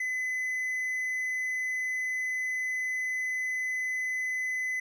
triangle tone, 2019 Hz, B6, 38 cents sharp, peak -27 dBFS, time 0-4.8 s, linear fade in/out 5 ms, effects none

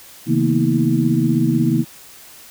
sine tone cluster, 135 / 161 / 226.9 / 243.1 / 321.4 Hz, C#3 / E3 / A#3 / B3 / E4, -45 / -41 / -47 / -27 / -44 cents, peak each -20 dBFS, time 0.26-1.85 s, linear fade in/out 50 ms, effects white hiss -42 dBFS RMS until 2.5 s

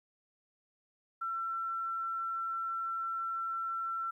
sine tone, 1347 Hz, E6, 37 cents sharp, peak -33 dBFS, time 1.21-4.11 s, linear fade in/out 10 ms, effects 12-bit

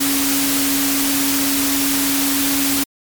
sine tone in noise, 277.2 Hz, C#4, in tune, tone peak -19 dBFS, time 0-2.84 s, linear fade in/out 10 ms, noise white, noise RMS -19 dBFS, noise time 0-2.84 s, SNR -3 dB, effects MP3 96 kbps

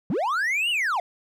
triangle linear two-way sweep, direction up then down, 135.8 to 2980 to 653 Hz, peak -20 dBFS, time 0.1-1 s, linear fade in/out 2 ms, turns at 0.7 s, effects none

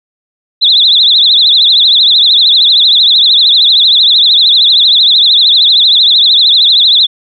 sine tone with vibrato, 3729 Hz, A#7, in tune, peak -3 dBFS, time 0.61-7.07 s, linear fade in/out 20 ms, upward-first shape triangle, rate 13 Hz, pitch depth 200 cents each way, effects none

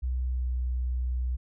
sine tone with pitch glide, 63 to 62.2 Hz, B1 to B1, +35 to +13 cents, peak -26 dBFS, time 0.02-1.37 s, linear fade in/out 20 ms, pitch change -22 cents, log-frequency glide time 0.29-0.46 s, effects none

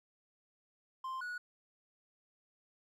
triangle tone pair in turn, 1046.5 / 1463 Hz, C6 / F#6, 0 / -20 cents, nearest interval tritone, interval 580 cents, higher second, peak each -36 / -37 dBFS, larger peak first, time 1.04-1.21 / 1.21-1.38 s, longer neither, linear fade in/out 5 ms, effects none

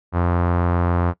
sawtooth tone with low-pass filter, 87.31 Hz, F2, in tune, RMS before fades -19 dBFS, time 0.12-1.14 s, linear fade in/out 50 ms, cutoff 1200 Hz, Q 1.9, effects noise-tail reverb RT60 0.1 s tail -19 dB re dry

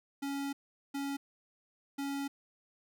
square tone bursts at uneven times, 278.9 Hz, C#4, 11 cents sharp, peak -35 dBFS, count 3, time 0.22-0.53 / 0.94-1.17 / 1.98-2.28 s, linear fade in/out 10 ms, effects none

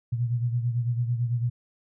sine beating tone pair, 118.7 / 127.7 Hz, A#2 / C3, +32 / -42 cents, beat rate 9 Hz, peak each -24 / -31 dBFS, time 0.12-1.5 s, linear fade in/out 10 ms, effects none

